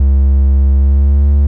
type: tone with pitch glide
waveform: triangle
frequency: 68.1 to 71.12 Hz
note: C#2 to C#2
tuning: -30 to +45 cents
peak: -4 dBFS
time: 0-1.47 s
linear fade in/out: 5 ms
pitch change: +75 cents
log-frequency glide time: 0.76-1.29 s
effects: none